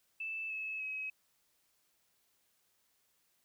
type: tone with pitch steps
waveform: sine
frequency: 2637 / 2593 / 2550 Hz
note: E7 / E7 / D#7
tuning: 0 / -29 / +42 cents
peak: -37 dBFS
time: 0.2-1.1 s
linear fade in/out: 5 ms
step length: 300 ms
effects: white hiss -75 dBFS RMS until 3.44 s